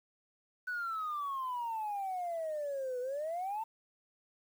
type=exponential two-way sweep; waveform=sine; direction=down then up; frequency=1500 to 490 to 910 Hz; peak=-33 dBFS; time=0.67-3.64 s; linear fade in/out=10 ms; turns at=3 s; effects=tanh soft clip ceiling -31 dBFS + 10-bit